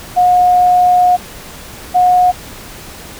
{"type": "tone pair in turn", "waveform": "sine", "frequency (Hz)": [721, 724.3], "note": ["F#5", "F#5"], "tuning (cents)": [-45, -37], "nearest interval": "unison", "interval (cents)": 8, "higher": "second", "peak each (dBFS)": -6, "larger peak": "neither", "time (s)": [[0.16, 1.17], [1.94, 2.32]], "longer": "first", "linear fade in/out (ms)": 20, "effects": ["pink hiss -32 dBFS RMS until 3.19 s"]}